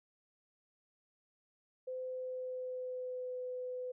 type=tone with pitch glide; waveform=sine; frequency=512 to 502.9 Hz; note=C5 to B4; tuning=-38 to +31 cents; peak=-38 dBFS; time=1.87-3.92 s; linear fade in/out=10 ms; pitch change=-31 cents; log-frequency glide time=2.02-3.39 s; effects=none